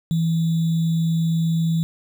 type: tone with sample-and-hold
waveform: sine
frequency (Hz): 164.2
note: E3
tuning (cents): -6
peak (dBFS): -17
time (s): 0.11-1.83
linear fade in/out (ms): 0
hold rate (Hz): 3675
effects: none